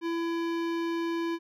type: tone with hard clipping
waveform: sine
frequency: 335 Hz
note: E4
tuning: 28 cents sharp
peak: -30 dBFS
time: 0.01-1.39 s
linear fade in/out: 50 ms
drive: 18 dB
effects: none